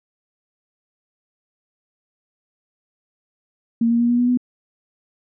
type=tone with pitch steps; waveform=sine; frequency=231.3 / 234.5 / 237.8 / 241.1 / 244.5 / 247.9 Hz; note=A#3 / A#3 / A#3 / B3 / B3 / B3; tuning=-13 / +11 / +35 / -41 / -17 / +7 cents; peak=-14 dBFS; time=3.81-4.374 s; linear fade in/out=5 ms; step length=94 ms; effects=none